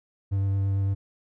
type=tone with vibrato; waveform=triangle; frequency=98 Hz; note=G2; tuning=in tune; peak=-20 dBFS; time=0.31-0.95 s; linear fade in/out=20 ms; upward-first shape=sine; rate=8.9 Hz; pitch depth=11 cents each way; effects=none